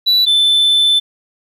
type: tone pair in turn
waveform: sine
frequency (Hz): 3951 / 3524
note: B7 / A7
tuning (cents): 0 / +2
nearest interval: major second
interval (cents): 198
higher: first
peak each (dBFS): -6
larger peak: neither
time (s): 0.06-0.26 / 0.26-1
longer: second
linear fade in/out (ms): 20
effects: tanh soft clip ceiling -8 dBFS + 8-bit